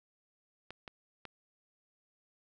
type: clicks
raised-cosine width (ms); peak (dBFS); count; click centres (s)
0.3; -28; 3; 0.706 / 0.878 / 1.253
effects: none